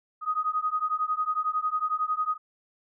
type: beating tone pair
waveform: sine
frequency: 1244.5 / 1255.5 Hz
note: D#6 / D#6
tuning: 0 / +15 cents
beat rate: 11 Hz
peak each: -28 dBFS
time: 0.21-2.38 s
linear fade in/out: 50 ms
effects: none